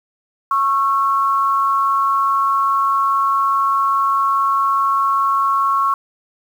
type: tone pair together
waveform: sine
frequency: 1100 / 1337.6 Hz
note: C#6 / E6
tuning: -14 / +25 cents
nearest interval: minor third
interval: 339 cents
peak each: -14 / -21 dBFS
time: 0.51-5.94 s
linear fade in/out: 2 ms
effects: 7-bit